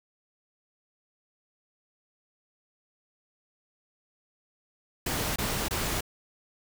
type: noise bursts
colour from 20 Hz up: pink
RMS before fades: -30 dBFS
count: 3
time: 5.06-6.008 s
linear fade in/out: 5 ms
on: 300 ms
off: 24 ms
effects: none